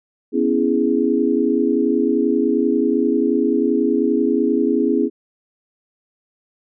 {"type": "chord", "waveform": "sine", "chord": "C# minor seventh", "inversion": "third", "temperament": "equal", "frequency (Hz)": [246.9, 277.2, 329.6, 415.3], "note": ["B3", "C#4", "E4", "G#4"], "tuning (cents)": [0, 0, 0, 0], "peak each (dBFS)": -20, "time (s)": [0.32, 5.1], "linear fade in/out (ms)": 50, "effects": []}